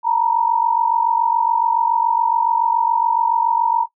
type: tone pair together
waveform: sine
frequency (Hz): 910.9 / 958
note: A#5 / A#5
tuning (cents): -40 / +47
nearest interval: minor second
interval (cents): 87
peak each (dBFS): -16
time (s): 0.03-3.87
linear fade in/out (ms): 50
effects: noise-tail reverb RT60 0.1 s tail -17 dB re dry